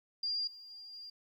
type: tone with level steps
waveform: sine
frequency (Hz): 4796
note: D8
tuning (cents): +36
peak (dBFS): -32 / -49 / -47 / -45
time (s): 0.23-1.1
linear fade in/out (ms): 5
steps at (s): 0.47 / 0.7 / 0.93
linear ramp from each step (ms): 5
effects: 12-bit